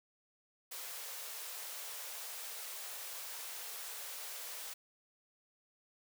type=high-pass noise; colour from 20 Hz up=white; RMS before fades=-45 dBFS; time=0.71-4.74 s; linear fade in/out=10 ms; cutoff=430 Hz; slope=48 dB/octave; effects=none